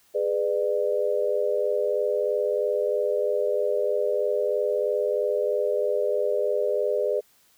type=chord; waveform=sine; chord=G# diminished; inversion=none; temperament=just; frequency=415.3 / 498.4 / 598 Hz; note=G#4 / B4 / D5; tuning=0 / +16 / +31 cents; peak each=-26 dBFS; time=0.14-7.21 s; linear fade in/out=20 ms; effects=white hiss -61 dBFS RMS until 7.57 s